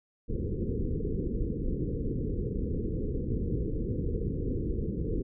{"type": "low-pass noise", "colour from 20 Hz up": "pink", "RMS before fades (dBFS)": -31, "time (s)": [0.28, 5.23], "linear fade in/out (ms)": 20, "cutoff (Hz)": 490, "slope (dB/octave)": 96, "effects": []}